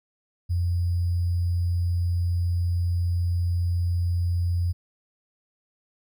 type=tone with sample-and-hold; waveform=sine; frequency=87.31 Hz; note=F2; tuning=in tune; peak=-21 dBFS; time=0.49-4.73 s; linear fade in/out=20 ms; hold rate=4900 Hz; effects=none